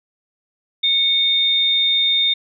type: tone pair together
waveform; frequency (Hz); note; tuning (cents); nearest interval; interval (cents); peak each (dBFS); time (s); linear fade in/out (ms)
sine; 2217 / 3646; C#7 / A#7; 0 / -39; major sixth; 861; -25 / -14; 0.83-2.34; 10
effects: none